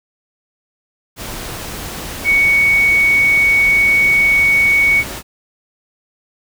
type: tone in noise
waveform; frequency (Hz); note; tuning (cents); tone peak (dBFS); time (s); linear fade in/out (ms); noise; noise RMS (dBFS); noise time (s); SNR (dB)
sine; 2231; C#7; +11; -9; 2.24-5.04; 50; pink; -27; 1.16-5.23; +15
effects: none